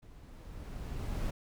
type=noise with level ramp; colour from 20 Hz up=brown; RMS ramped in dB=-54 to -33 dBFS; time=0.02-1.31 s; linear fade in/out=10 ms; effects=none